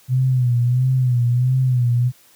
sine tone with vibrato, 125.2 Hz, B2, 24 cents sharp, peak -13 dBFS, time 0.08-2.12 s, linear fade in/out 50 ms, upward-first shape sine, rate 1.5 Hz, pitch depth 73 cents each way, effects white hiss -52 dBFS RMS until 2.35 s + high-pass 80 Hz 12 dB/octave

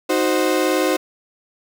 35% pulse chord, C diminished, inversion first, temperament equal, 311.1 / 370 / 523.3 Hz, Eb4 / Gb4 / C5, 0 / 0 / 0 cents, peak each -19 dBFS, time 0.09-0.97 s, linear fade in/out 10 ms, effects none

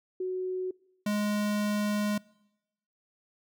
sine / square tone pair in turn, 370.1 / 208.1 Hz, F#4 / G#3, 0 / +4 cents, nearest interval minor seventh, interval 996 cents, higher first, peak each -29 / -27 dBFS, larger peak second, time 0.2-0.71 / 1.06-2.18 s, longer second, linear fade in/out 5 ms, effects noise-tail reverb RT60 0.9 s tail -24 dB re dry

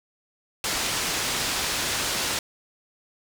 white low-pass noise, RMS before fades -27 dBFS, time 0.64-2.39 s, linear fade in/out 2 ms, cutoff 6600 Hz, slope 12 dB/octave, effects none

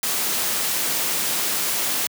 white noise, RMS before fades -23 dBFS, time 0.03-2.07 s, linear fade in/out 2 ms, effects high-pass 150 Hz 12 dB/octave

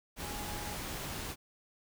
sine tone in noise, 830.6 Hz, G#5, in tune, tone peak -46 dBFS, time 0.19-0.78 s, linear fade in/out 50 ms, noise pink, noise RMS -40 dBFS, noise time 0.16-1.36 s, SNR -9 dB, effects none

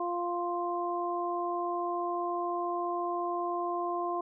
harmonic tone, 349.2 Hz, F4, in tune, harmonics 1 / 2 / 3, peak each -34 / -34 / -34 dBFS, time 0-4.21 s, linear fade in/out 5 ms, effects none

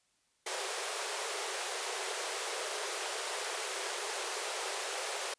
pink high-pass noise, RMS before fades -37 dBFS, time 0.46-5.34 s, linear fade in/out 5 ms, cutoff 370 Hz, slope 96 dB/octave, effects white hiss -74 dBFS RMS until 5.38 s + resampled to 22050 Hz

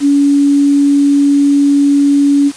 sine tone with quantisation, 283.4 Hz, C#4, 38 cents sharp, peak -6 dBFS, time 0-2.52 s, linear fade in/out 50 ms, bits 5, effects white hiss -33 dBFS RMS until 2.56 s + resampled to 22050 Hz

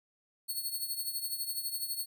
5% pulse tone with tremolo, 4384 Hz, C#8, 20 cents flat, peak -24 dBFS, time 0.48-2.06 s, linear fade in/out 20 ms, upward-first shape triangle, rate 12 Hz, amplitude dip 75%, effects none

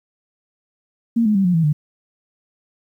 sine tone with pitch steps, 231.3 / 212.1 / 194.5 / 178.36 / 163.55 / 149.98 Hz, A#3 / G#3 / G3 / F3 / E3 / D3, -13 / +37 / -13 / +37 / -13 / +37 cents, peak -13 dBFS, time 1.16-1.73 s, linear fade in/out 10 ms, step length 95 ms, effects 9-bit

